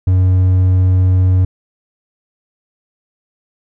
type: tone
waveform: triangle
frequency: 92.5 Hz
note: F#2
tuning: in tune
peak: -6 dBFS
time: 0.07-1.45 s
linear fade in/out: 5 ms
effects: none